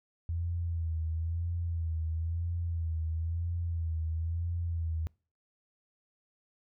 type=tone with vibrato; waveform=sine; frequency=83 Hz; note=E2; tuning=12 cents sharp; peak=-30 dBFS; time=0.29-5.07 s; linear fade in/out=0 ms; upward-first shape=sine; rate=1 Hz; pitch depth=58 cents each way; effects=noise-tail reverb RT60 0.4 s tail -26 dB re dry